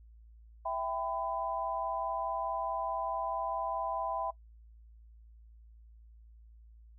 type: chord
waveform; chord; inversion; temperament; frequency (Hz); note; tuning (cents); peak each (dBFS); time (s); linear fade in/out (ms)
sine; E minor; none; equal with one note detuned; 659.3 / 784 / 1004.5; E5 / G5 / B5; 0 / 0 / +29; -36 / -37 / -36; 0.65-4.31; 10
effects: noise-tail reverb RT60 0.1 s tail -20 dB re dry + added 56 Hz sine -53 dBFS peak until 6.98 s